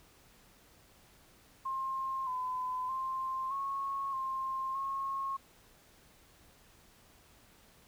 sine tone with pitch steps, 1063 / 1013 / 1051 / 1097 / 1059 / 1086 Hz, C6 / B5 / C6 / C#6 / C6 / C#6, +27 / +44 / +7 / -18 / +21 / -36 cents, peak -33 dBFS, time 1.65-5.37 s, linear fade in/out 10 ms, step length 620 ms, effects pink hiss -62 dBFS RMS until 7.87 s

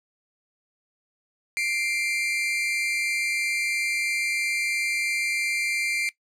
40% pulse tone pair together, 2099 / 2356 Hz, C7 / D7, +5 / +5 cents, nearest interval major second, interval 200 cents, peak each -27 / -26 dBFS, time 1.57-6.09 s, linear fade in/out 0 ms, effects noise-tail reverb RT60 0.1 s tail -18 dB re dry + low-pass 11000 Hz 12 dB/octave

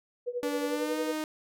sine tone with tremolo, 488.3 Hz, B4, 20 cents flat, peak -27 dBFS, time 0.26-1.13 s, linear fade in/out 20 ms, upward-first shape triangle, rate 11 Hz, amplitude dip 95%
sawtooth tone with pitch glide, 290.2 to 309.2 Hz, D4 to D#4, -21 to -11 cents, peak -27 dBFS, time 0.43-1.24 s, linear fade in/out 0 ms, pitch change +110 cents, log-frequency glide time 0.66-0.98 s
effects none

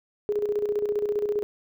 sine tone with tremolo, 415.3 Hz, G#4, in tune, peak -21 dBFS, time 0.29-1.43 s, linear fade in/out 0 ms, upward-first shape square, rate 15 Hz, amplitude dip 55%, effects none

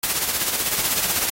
white noise with tremolo, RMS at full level -20 dBFS, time 0.03-1.3 s, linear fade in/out 5 ms, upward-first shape sine, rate 16 Hz, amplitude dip 50%, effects AAC 48 kbps

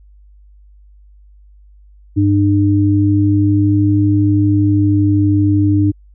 sine tone pair together, 100.81 / 302.1 Hz, G2 / D4, +49 / +49 cents, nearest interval octave + perfect fifth, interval 1900 cents, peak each -12 dBFS, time 2.16-5.92 s, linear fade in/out 20 ms, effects added 50 Hz sine -41 dBFS peak until 6.14 s

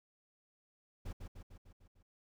brown noise with echo, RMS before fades -42 dBFS, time 1.05-1.13 s, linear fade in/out 10 ms, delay 150 ms, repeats 6, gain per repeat -4 dB, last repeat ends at 2.03 s, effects none

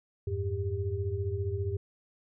sine tone cluster, 88.6 / 103.5 / 397.4 Hz, F2 / G#2 / G4, +25 / -5 / +24 cents, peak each -33 / -33 / -35 dBFS, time 0.27-1.77 s, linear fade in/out 5 ms, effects none

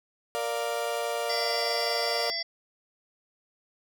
35% pulse chord, Bb major, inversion none, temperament equal, 466.2 / 587.3 / 698.5 Hz, Bb4 / D5 / F5, 0 / 0 / 0 cents, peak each -31 dBFS, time 0.35-2.3 s, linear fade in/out 0 ms
harmonic tone, 674 Hz, E5, 38 cents sharp, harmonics 1 / 3 / 5 / 7 / 8, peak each -40 / -36 / -42 / -32 / -34 dBFS, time 1.29-2.43 s, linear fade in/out 10 ms
effects none

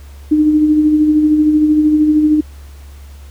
sine tone with tremolo, 304.3 Hz, D#4, 38 cents flat, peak -6 dBFS, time 0.31-2.41 s, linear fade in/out 10 ms, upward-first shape sine, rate 13 Hz, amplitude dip 40%, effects added 70 Hz sine -32 dBFS peak until 3.3 s + pink hiss -46 dBFS RMS until 3.3 s

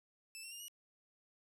15% pulse tone with pitch steps, 2637 / 2722 / 2810 / 2901 Hz, E7 / F7 / F7 / F#7, 0 / -45 / +10 / -35 cents, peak -40 dBFS, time 0.35-0.682 s, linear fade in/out 0 ms, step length 83 ms, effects none

